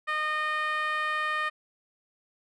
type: tone with band-pass filter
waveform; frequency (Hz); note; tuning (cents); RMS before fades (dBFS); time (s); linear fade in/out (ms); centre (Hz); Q
10% pulse; 613; D#5; -26; -29; 0.07-1.5; 20; 1500; 3.3
effects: none